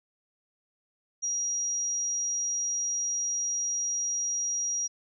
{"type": "tone", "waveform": "sine", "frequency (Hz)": 5730, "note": "F8", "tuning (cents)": 44, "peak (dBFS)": -27, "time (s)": [1.22, 4.88], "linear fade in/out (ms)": 20, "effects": []}